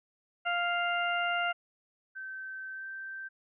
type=harmonic tone; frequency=698.5 Hz; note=F5; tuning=in tune; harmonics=1 / 2 / 3 / 4; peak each=-32 / -31 / -37 / -36 dBFS; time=0.45-1.53 s; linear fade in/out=20 ms
type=tone with pitch glide; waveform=sine; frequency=1544 to 1561 Hz; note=G6 to G6; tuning=-27 to -8 cents; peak=-38 dBFS; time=2.15-3.29 s; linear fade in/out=20 ms; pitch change=+19 cents; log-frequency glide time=2.73-2.85 s
effects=none